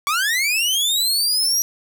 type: linear sweep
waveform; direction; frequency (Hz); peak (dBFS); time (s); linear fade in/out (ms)
sawtooth; up; 1108.7 to 5800; -14; 0.07-1.62; 0
effects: none